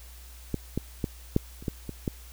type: clicks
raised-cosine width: 3 ms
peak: -14 / -14 / -14 / -8 / -30 / -15 / -21 / -14 dBFS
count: 8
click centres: 0.543 / 0.776 / 1.042 / 1.364 / 1.625 / 1.682 / 1.893 / 2.078 s
effects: added 60 Hz sine -45 dBFS peak until 2.32 s + white hiss -52 dBFS RMS until 2.32 s